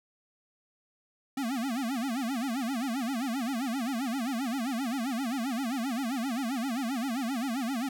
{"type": "tone with vibrato", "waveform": "square", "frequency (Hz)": 250, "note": "B3", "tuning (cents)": 21, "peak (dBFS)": -30, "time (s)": [1.37, 7.89], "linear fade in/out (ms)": 5, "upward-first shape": "sine", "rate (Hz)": 7.6, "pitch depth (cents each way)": 210, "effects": []}